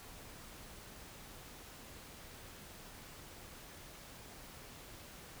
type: silence
effects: pink hiss -53 dBFS RMS until 5.4 s